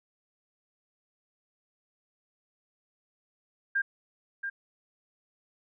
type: tone with echo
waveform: sine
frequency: 1600 Hz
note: G6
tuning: 35 cents sharp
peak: -24 dBFS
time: 3.75-3.82 s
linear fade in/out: 10 ms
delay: 680 ms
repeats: 1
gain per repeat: -7 dB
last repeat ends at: 4.5 s
effects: none